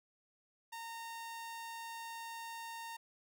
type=tone; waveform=sawtooth; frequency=919 Hz; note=A#5; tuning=25 cents flat; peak=-40 dBFS; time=0.72-2.97 s; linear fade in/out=10 ms; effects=none